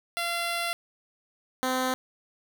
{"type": "tone pair in turn", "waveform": "10% pulse", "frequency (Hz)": [686, 257.4], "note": ["F5", "C4"], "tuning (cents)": [-31, -28], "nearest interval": "octave + perfect fourth", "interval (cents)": 1697, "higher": "first", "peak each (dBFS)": [-19, -17], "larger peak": "second", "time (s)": [[0.17, 0.73], [1.63, 1.94]], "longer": "first", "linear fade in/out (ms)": 0, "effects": []}